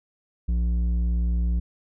square tone with low-pass filter, 59 Hz, A#1, 22 cents sharp, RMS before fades -23 dBFS, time 0.48-1.6 s, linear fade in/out 10 ms, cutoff 150 Hz, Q 0.93, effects none

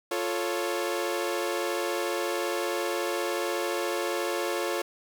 sawtooth chord, F augmented, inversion none, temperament equal, 349.2 / 440 / 554.4 Hz, F4 / A4 / C#5, 0 / 0 / 0 cents, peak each -27 / -29 / -28 dBFS, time 0.11-4.82 s, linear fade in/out 5 ms, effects none

